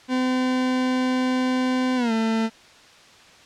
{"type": "tone with pitch glide", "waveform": "40% pulse", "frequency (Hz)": [255.5, 223.7], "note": ["C4", "A3"], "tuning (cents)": [-41, 29], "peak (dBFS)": -19, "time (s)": [0.08, 2.5], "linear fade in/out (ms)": 50, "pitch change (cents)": -230, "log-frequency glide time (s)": [1.96, 2.12], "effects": ["white hiss -49 dBFS RMS until 3.45 s", "low-pass 5000 Hz 12 dB/octave"]}